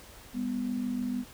sine tone pair together, 201.9 / 248.5 Hz, G#3 / B3, -49 / +11 cents, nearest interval major third, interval 360 cents, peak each -35 / -30 dBFS, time 0.33-1.25 s, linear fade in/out 50 ms, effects added 48 Hz sine -61 dBFS peak until 1.33 s + pink hiss -51 dBFS RMS until 1.33 s

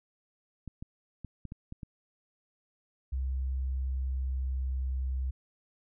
clicks, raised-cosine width 5 ms, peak -28 dBFS, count 7, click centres 0.677 / 0.825 / 1.247 / 1.453 / 1.521 / 1.724 / 1.832 s
sine tone with pitch glide, 65.5 to 65.05 Hz, C2 to C2, +2 to -9 cents, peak -29 dBFS, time 3.12-5.31 s, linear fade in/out 10 ms, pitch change -11 cents, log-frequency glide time 3.66-4.84 s
effects none

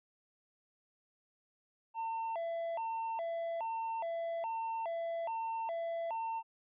triangle tone with vibrato, 778 Hz, G5, 13 cents flat, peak -33 dBFS, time 1.94-6.43 s, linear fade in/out 50 ms, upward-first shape square, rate 1.2 Hz, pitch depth 260 cents each way, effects resampled to 8000 Hz

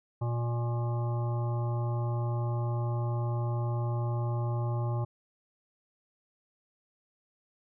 harmonic tone, 118.9 Hz, A#2, 35 cents sharp, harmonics 1 / 3 / 5 / 7 / 9 / 10, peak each -28 / -41 / -42 / -42 / -45 / -51 dBFS, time 0.21-5.05 s, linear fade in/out 10 ms, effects none

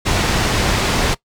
pink low-pass noise, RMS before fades -17 dBFS, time 0.05-1.15 s, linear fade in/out 20 ms, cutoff 6300 Hz, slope 12 dB/octave, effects noise-tail reverb RT60 0.1 s tail -20 dB re dry

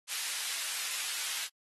pink high-pass noise, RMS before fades -36 dBFS, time 0.07-1.49 s, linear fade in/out 50 ms, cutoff 2200 Hz, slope 12 dB/octave, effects AAC 32 kbps

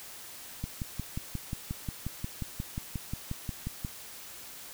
click train, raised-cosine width 5 ms, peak -21 dBFS, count 19, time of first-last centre 0.64-3.849 s, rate 5.61 Hz, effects white hiss -46 dBFS RMS until 4.73 s

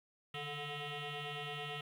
sine tone with frequency modulation, 1305 Hz, E6, 18 cents flat, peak -38 dBFS, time 0.34-1.81 s, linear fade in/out 5 ms, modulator 291 Hz, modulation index 7, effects tanh soft clip ceiling -38 dBFS + 11-bit

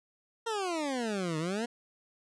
20% pulse exponential two-way sweep, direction down then up, 468.9 to 152.4 to 244.4 Hz, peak -26 dBFS, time 0.46-1.66 s, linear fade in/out 10 ms, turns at 1.38 s, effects resampled to 22050 Hz

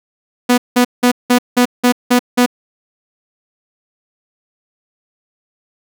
sawtooth tone bursts, 246.1 Hz, B3, 6 cents flat, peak -4 dBFS, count 8, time 0.49-2.462 s, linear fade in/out 10 ms, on 89 ms, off 180 ms, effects none

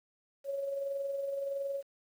sine tone with amplitude modulation, 554.4 Hz, C#5, in tune, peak -31 dBFS, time 0.44-1.83 s, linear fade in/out 50 ms, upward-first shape sine, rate 21.5 Hz, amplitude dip 40%, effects 10-bit

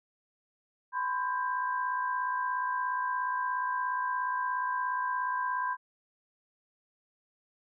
sine tone cluster, 1003 / 1060 / 1591 Hz, B5 / C6 / G6, +26 / +22 / +25 cents, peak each -30 / -39 / -35 dBFS, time 0.92-5.77 s, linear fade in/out 50 ms, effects none

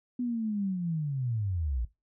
sine linear sweep, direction down, 250.2 to 54 Hz, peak -28 dBFS, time 0.19-1.85 s, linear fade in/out 5 ms, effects noise-tail reverb RT60 0.2 s tail -17 dB re dry

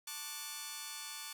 5% pulse chord, D major seventh, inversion second, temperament just, 881 / 1101.2 / 1174.7 / 1468.3 Hz, A5 / C#6 / D6 / F#6, +2 / -12 / 0 / -14 cents, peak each -37 / -40 / -35 / -38 dBFS, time 0.07-1.33 s, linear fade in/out 5 ms, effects none

